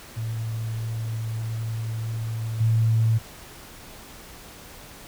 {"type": "tone with level steps", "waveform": "sine", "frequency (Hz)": 112.3, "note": "A2", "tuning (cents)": 36, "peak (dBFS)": [-26, -17], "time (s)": [0.16, 3.19], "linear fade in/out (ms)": 20, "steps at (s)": 2.6, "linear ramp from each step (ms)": 10, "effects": ["pink hiss -44 dBFS RMS until 5.07 s"]}